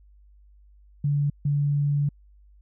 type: tone bursts at uneven times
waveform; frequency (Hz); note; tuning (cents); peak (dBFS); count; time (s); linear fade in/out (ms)
sine; 144.1; D3; -33; -20; 2; 1.04-1.3 / 1.45-2.09; 5
effects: added 50 Hz sine -51 dBFS peak until 2.61 s